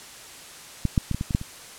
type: clicks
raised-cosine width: 5 ms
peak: -9 / -6 / -13 / -14 / -14 / -16 / -7 / -21 dBFS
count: 8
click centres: 0.853 / 0.978 / 1.113 / 1.146 / 1.211 / 1.308 / 1.349 / 1.414 s
effects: white hiss -43 dBFS RMS until 1.78 s + low-pass 10000 Hz 12 dB/octave